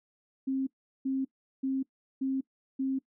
sine tone bursts, 266.7 Hz, C4, 33 cents sharp, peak -27 dBFS, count 5, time 0.47-2.99 s, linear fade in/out 10 ms, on 200 ms, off 380 ms, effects noise-tail reverb RT60 0.1 s tail -21 dB re dry

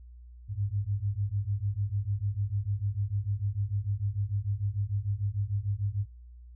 sine beating tone pair, 98 / 104.7 Hz, G2 / G#2, 0 / +15 cents, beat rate 6.7 Hz, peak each -31 dBFS, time 0.48-6.06 s, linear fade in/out 50 ms, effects noise-tail reverb RT60 0.2 s tail -22 dB re dry + added 60 Hz sine -46 dBFS peak until 6.55 s

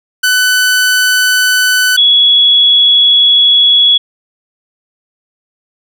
sawtooth / sine tone pair in turn, 1500 / 3367 Hz, F#6 / G#7, +23 / +23 cents, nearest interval octave + major second, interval 1400 cents, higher second, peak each -4 dBFS, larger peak neither, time 0.23-1.97 / 1.97-3.98 s, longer second, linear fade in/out 10 ms, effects none

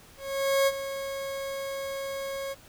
40% pulse tone with ADSR envelope, 547 Hz, C#5, 23 cents flat, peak -19 dBFS, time 0.17-2.55 s, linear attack 500 ms, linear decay 43 ms, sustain -12 dB, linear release 30 ms, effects pink hiss -53 dBFS RMS until 2.68 s

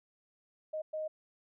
sine tone bursts at uneven times, 622.3 Hz, D#5, in tune, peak -34 dBFS, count 2, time 0.73-0.82 / 0.93-1.08 s, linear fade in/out 10 ms, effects none

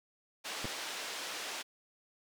white band-pass noise, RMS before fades -41 dBFS, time 0.44-1.63 s, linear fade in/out 20 ms, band 360 to 5000 Hz, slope 12 dB/octave
clicks, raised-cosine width 2 ms, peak -26 dBFS, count 2, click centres 0.645 / 0.654 s
effects none

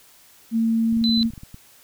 sine tone with pitch glide, 226.5 to 228.2 Hz, A#3 to A#3, -50 to -37 cents, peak -17 dBFS, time 0.51-1.31 s, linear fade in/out 50 ms, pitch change +13 cents, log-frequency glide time 0.83-1.02 s
clicks, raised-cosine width 5 ms, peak -26 dBFS, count 12, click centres 0.927 / 0.969 / 1.015 / 1.093 / 1.176 / 1.212 / 1.256 / 1.304 / 1.336 / 1.378 / 1.434 / 1.544 s
sine tone, 4021 Hz, B7, 30 cents sharp, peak -21 dBFS, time 1.04-1.23 s, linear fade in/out 0 ms
effects white hiss -52 dBFS RMS until 1.83 s

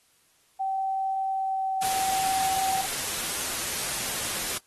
sine tone with pitch glide, 771 to 766.1 Hz, G5 to G5, -29 to -40 cents, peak -25 dBFS, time 0.59-2.86 s, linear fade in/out 20 ms, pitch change -11 cents, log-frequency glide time 1.28-1.79 s
white noise, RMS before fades -30 dBFS, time 1.82-4.58 s, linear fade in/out 5 ms
effects white hiss -64 dBFS RMS until 4.66 s + AAC 32 kbps

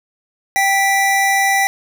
square tone pair together, 784 / 1971.4 Hz, G5 / B6, 0 / -4 cents, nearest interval octave + major third, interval 1596 cents, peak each -16 dBFS, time 0.56-1.67 s, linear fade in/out 0 ms, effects none

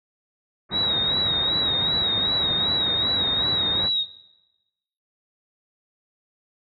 pink low-pass noise, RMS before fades -31 dBFS, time 0.69-3.9 s, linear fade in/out 50 ms, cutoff 2100 Hz, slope 48 dB/octave
sine tone with vibrato, 3800 Hz, A#7, 33 cents sharp, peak -20 dBFS, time 0.71-4.06 s, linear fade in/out 50 ms, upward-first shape sine, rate 2.6 Hz, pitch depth 55 cents each way
effects noise-tail reverb RT60 1.0 s tail -18 dB re dry + high-pass 80 Hz 12 dB/octave

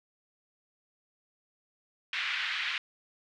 pink band-pass noise, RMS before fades -33 dBFS, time 2.13-2.78 s, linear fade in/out 2 ms, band 1600 to 3400 Hz, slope 24 dB/octave, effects none

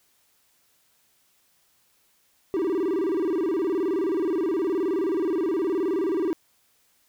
triangle tone with vibrato, 353 Hz, F4, 19 cents sharp, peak -20 dBFS, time 2.54-6.33 s, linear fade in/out 0 ms, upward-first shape square, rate 19 Hz, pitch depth 170 cents each way, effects white hiss -65 dBFS RMS until 7.08 s

